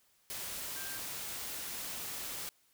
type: tone in noise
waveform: sine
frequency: 1580 Hz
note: G6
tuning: 13 cents sharp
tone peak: -47 dBFS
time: 0.76-0.98 s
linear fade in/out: 0 ms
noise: white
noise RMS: -41 dBFS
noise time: 0.3-2.49 s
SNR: -9 dB
effects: white hiss -70 dBFS RMS until 2.73 s